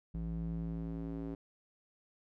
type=tone with band-pass filter sweep; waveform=square; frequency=55.5 Hz; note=A1; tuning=16 cents sharp; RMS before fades=-39 dBFS; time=0.14-1.35 s; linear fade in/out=5 ms; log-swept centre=130 to 300 Hz; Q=2; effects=none

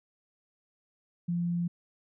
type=tone; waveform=sine; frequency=172.9 Hz; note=F3; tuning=17 cents flat; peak=-27 dBFS; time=1.28-1.68 s; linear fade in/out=10 ms; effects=none

